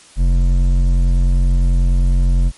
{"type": "tone with hard clipping", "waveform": "sine", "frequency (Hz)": 44.65, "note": "F1", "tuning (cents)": 39, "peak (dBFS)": -12, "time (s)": [0.16, 2.52], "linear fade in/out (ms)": 50, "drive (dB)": 9, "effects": ["white hiss -44 dBFS RMS until 2.57 s", "MP3 48 kbps"]}